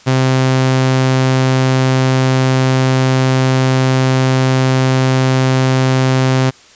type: tone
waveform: sawtooth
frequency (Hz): 130.7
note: C3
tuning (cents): -1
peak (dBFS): -6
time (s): 0.06-6.51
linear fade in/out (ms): 20
effects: white hiss -43 dBFS RMS until 6.75 s + resampled to 16000 Hz